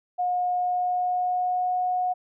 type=tone with pitch glide; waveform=sine; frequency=720 to 728.8 Hz; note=F#5 to F#5; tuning=-47 to -26 cents; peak=-22 dBFS; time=0.18-2.14 s; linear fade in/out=20 ms; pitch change=+21 cents; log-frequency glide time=0.56-1.75 s; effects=none